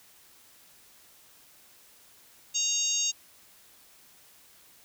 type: harmonic tone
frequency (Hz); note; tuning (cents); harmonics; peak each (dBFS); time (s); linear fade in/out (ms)
932.3; A#5; 0; 3 / 4 / 5 / 6 / 7 / 8; -35 / -34 / -37 / -38 / -27 / -36; 2.54-3.12; 20
effects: white hiss -57 dBFS RMS until 4.84 s